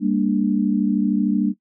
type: chord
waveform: sine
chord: G minor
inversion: none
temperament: equal with one note detuned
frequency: 200 / 233.1 / 293.7 Hz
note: G3 / Bb3 / D4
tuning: +35 / 0 / 0 cents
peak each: -20 / -21 / -21 dBFS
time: 0-1.54 s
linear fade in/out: 50 ms
effects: noise-tail reverb RT60 0.1 s tail -19 dB re dry